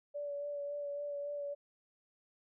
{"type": "tone with vibrato", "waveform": "sine", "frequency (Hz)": 576, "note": "D5", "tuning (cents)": -34, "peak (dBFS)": -37, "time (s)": [0.14, 1.55], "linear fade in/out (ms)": 20, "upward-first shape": "sine", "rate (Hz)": 3.6, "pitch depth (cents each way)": 18, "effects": []}